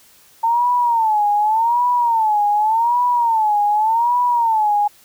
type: tone with vibrato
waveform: sine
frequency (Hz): 899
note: A5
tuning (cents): +37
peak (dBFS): -13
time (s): 0.43-4.88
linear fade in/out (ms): 10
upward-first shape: sine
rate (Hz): 0.86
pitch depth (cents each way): 150
effects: white hiss -50 dBFS RMS until 5.04 s